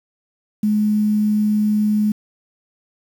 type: tone with quantisation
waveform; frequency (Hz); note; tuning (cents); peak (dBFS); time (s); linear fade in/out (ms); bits
sine; 211.2; G#3; +29; -14; 0.63-2.12; 5; 7
effects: none